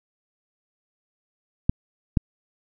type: clicks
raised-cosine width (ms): 5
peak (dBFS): -5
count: 2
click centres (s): 1.695 / 2.172
effects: none